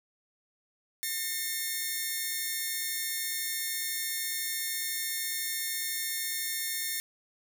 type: tone pair together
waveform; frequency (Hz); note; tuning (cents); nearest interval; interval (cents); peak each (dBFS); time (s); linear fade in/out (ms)
5% pulse; 1814 / 2150; A#6 / C7; -48 / +47; minor third; 295; -22 / -25; 1.03-7; 0
effects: none